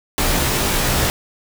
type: noise with comb filter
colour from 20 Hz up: pink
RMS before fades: -18 dBFS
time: 0.18-1.1 s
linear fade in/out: 0 ms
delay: 19 ms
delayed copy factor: -0.9
effects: none